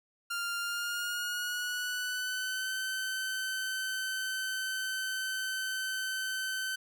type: tone with pitch glide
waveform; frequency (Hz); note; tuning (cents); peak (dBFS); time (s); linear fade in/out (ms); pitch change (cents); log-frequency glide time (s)
sawtooth; 1396.9 to 1532.2; F6 to G6; 0 to -40; -29; 0.3-6.76; 10; +160; 0.59-2.73
effects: none